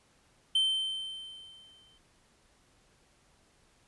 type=tone with exponential decay; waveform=triangle; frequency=3099 Hz; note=G7; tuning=21 cents flat; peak=-21 dBFS; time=0.55-1.98 s; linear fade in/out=5 ms; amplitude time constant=310 ms; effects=pink hiss -66 dBFS RMS until 3.87 s + resampled to 24000 Hz